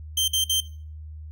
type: tone bursts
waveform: sawtooth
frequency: 3136 Hz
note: G7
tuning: in tune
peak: -17 dBFS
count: 3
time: 0.17-0.604 s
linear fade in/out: 5 ms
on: 110 ms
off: 52 ms
effects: noise-tail reverb RT60 0.4 s tail -18 dB re dry + added 77 Hz sine -36 dBFS peak until 1.31 s